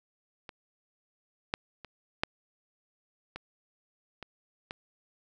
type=clicks; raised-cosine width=0.3 ms; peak=-26 / -12 / -28 / -10 / -23 / -25 / -21 dBFS; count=7; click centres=0.492 / 1.539 / 1.847 / 2.235 / 3.36 / 4.227 / 4.709 s; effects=none